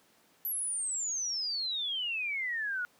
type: exponential sweep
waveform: sine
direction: down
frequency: 12000 to 1421 Hz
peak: -31 dBFS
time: 0.45-2.85 s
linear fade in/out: 0 ms
effects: pink hiss -65 dBFS RMS until 2.99 s + high-pass 200 Hz 12 dB/octave